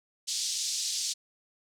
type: band-pass noise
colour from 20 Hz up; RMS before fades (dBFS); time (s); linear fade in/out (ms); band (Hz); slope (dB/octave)
pink; -32; 0.27-1.14; 20; 4200 to 7600; 24
effects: none